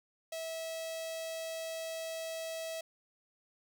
sawtooth tone with notch filter, 650 Hz, E5, 24 cents flat, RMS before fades -40 dBFS, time 0.32-2.81 s, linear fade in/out 5 ms, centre 1400 Hz, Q 0.99, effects none

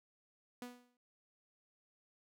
sawtooth tone with exponential decay, 245.6 Hz, B3, 9 cents flat, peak -38 dBFS, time 0.62-0.97 s, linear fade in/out 2 ms, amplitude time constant 74 ms, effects none

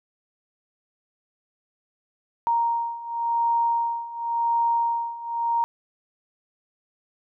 sine beating tone pair, 932.3 / 933.22 Hz, A#5 / A#5, 0 / +2 cents, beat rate 0.92 Hz, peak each -26 / -23 dBFS, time 2.47-5.64 s, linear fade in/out 0 ms, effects none

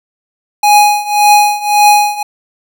square tone with tremolo, 830.6 Hz, G#5, in tune, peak -3 dBFS, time 0.63-2.23 s, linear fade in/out 5 ms, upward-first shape triangle, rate 1.8 Hz, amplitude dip 90%, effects none

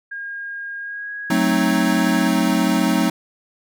sine tone with pitch glide, 1622 to 1654.2 Hz, G#6 to G#6, -41 to -7 cents, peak -27 dBFS, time 0.11-2.28 s, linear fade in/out 10 ms, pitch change +34 cents, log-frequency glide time 0.79-1.11 s
square chord, F# diminished seventh, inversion none, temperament equal, 185 / 220 / 261.6 / 311.1 Hz, F#3 / A3 / C4 / Eb4, 0 / 0 / 0 / 0 cents, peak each -22 dBFS, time 1.3-3.1 s, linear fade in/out 5 ms
effects none

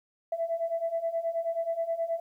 sine beating tone pair, 659.3 / 668.7 Hz, E5 / E5, 0 / +25 cents, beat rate 9.4 Hz, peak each -32 / -29 dBFS, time 0.32-2.2 s, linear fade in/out 5 ms, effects tanh soft clip ceiling -20 dBFS + 11-bit

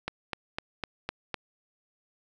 click train, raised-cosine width 0.3 ms, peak -15 dBFS, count 6, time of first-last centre 0.08-1.343 s, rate 3.96 Hz, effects none

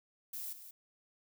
violet noise with echo, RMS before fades -42 dBFS, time 0.33-0.53 s, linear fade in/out 5 ms, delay 180 ms, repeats 1, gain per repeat -10 dB, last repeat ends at 0.71 s, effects none

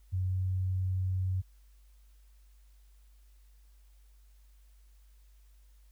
sine tone with pitch glide, 92.7 to 93.24 Hz, F#2 to F#2, +4 to +14 cents, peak -28 dBFS, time 0.12-1.42 s, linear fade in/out 20 ms, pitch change +10 cents, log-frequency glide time 0.27-0.34 s, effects added 50 Hz sine -56 dBFS peak until 5.91 s + white hiss -72 dBFS RMS until 5.91 s

